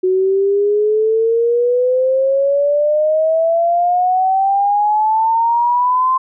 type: exponential sweep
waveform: sine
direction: up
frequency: 368 to 1046.5 Hz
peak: -11 dBFS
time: 0.03-6.18 s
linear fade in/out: 10 ms
effects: none